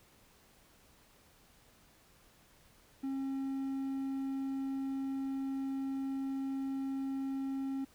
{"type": "tone", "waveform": "triangle", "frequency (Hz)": 270, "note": "C#4", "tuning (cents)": -45, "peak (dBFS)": -32, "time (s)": [3.03, 7.85], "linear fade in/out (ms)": 10, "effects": ["pink hiss -64 dBFS RMS until 7.94 s"]}